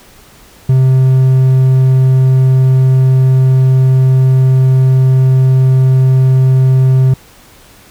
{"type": "tone", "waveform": "triangle", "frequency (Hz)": 130.81, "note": "C3", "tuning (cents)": 0, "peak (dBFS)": -3, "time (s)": [0.69, 7.14], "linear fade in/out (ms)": 5, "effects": ["pink hiss -41 dBFS RMS until 7.9 s"]}